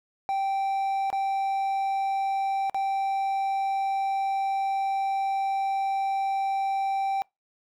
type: tone with dropouts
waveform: triangle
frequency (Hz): 781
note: G5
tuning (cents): -7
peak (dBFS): -22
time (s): 0.29-7.22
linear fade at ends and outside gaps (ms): 0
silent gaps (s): 1.102-1.128 / 2.697-2.745
effects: noise-tail reverb RT60 0.2 s tail -25 dB re dry